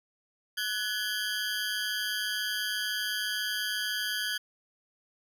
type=ring-modulated tone; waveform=20% pulse; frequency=1592 Hz; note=G6; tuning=26 cents sharp; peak=-22 dBFS; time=0.57-4.38 s; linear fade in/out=10 ms; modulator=105 Hz; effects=none